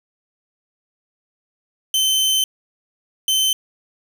sawtooth tone bursts at uneven times, 3078 Hz, G7, 32 cents flat, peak -12 dBFS, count 2, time 1.94-2.44 / 3.28-3.53 s, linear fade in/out 2 ms, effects none

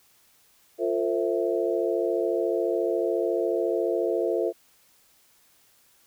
sine chord, F major seventh, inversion none, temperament equal with one note detuned, 349.2 / 449.2 / 523.3 / 659.3 Hz, F4 / A4 / C5 / E5, 0 / +36 / 0 / 0 cents, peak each -27 / -27 / -29 / -30 dBFS, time 0.78-4.53 s, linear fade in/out 50 ms, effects white hiss -61 dBFS RMS until 6.06 s

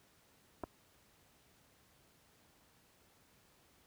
clicks, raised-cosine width 1 ms, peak -27 dBFS, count 2, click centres 0.636 / 0.639 s, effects pink hiss -68 dBFS RMS until 3.86 s + high-pass 60 Hz 12 dB/octave

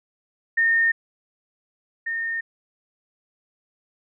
sine tone pair in turn, 1829 / 1829 Hz, A#6 / A#6, -33 / -33 cents, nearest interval unison, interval 0 cents, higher neither, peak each -16 / -24 dBFS, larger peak first, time 0.57-0.92 / 2.06-2.41 s, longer neither, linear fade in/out 10 ms, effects none

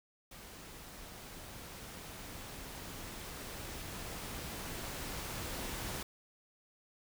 pink noise with level ramp, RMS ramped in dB -51 to -40 dBFS, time 0.31-6.03 s, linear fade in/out 5 ms, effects none

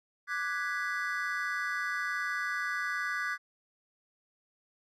triangle chord, G# half-diminished seventh, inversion second, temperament equal, 1174.7 / 1480 / 1661.2 / 1975.5 Hz, D6 / F#6 / G#6 / B6, 0 / 0 / 0 / 0 cents, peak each -36 / -34 / -34 / -36 dBFS, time 0.27-3.38 s, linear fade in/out 50 ms, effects none

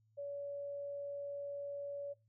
sine tone, 568 Hz, C#5, 42 cents sharp, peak -40 dBFS, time 0.17-2.14 s, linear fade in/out 20 ms, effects noise-tail reverb RT60 0.2 s tail -19 dB re dry + added 109 Hz sine -70 dBFS peak until 2.28 s

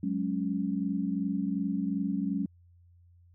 sine chord, F# suspended second, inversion none, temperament equal, 185 / 207.7 / 277.2 Hz, F#3 / G#3 / C#4, 0 / 0 / 0 cents, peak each -32 dBFS, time 0.03-2.46 s, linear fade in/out 5 ms, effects added 87 Hz sine -56 dBFS peak until 3.34 s

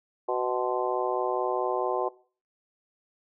harmonic tone with a mistuned harmonic, 124.6 Hz, B2, 16 cents sharp, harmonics 3 / 4 / 5 / 6 / 7 / 8, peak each -30 / -31 / -32 / -33 / -33 / -34 dBFS, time 0.28-2.09 s, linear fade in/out 10 ms, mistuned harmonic 8, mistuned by +71 cents, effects noise-tail reverb RT60 0.4 s tail -20 dB re dry

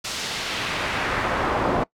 brown noise with band-pass filter sweep, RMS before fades -25 dBFS, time 0.04-1.84 s, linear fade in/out 10 ms, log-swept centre 5800 to 730 Hz, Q 1, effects noise-tail reverb RT60 0.1 s tail -22 dB re dry

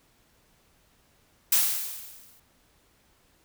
blue noise with exponential decay, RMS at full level -19 dBFS, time 1.52-2.4 s, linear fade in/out 5 ms, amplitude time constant 190 ms, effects pink hiss -64 dBFS RMS until 3.44 s

